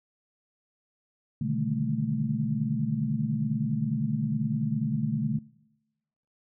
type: tone cluster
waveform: sine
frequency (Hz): 123 / 145.3 / 155.2 / 200.8 / 219.8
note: B2 / D3 / D#3 / G3 / A3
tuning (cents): -7 / -18 / -4 / +42 / -2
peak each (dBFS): -34 / -30 / -33 / -36 / -30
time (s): 1.41-5.39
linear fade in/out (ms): 5
effects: noise-tail reverb RT60 1.0 s tail -23 dB re dry